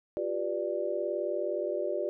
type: chord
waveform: sine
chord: G dominant seventh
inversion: third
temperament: just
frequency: 352.8 / 392 / 490 / 588 Hz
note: F4 / G4 / B4 / D5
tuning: +18 / 0 / -14 / +2 cents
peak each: -35 / -35 / -38 / -32 dBFS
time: 0.17-2.09 s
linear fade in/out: 0 ms
effects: none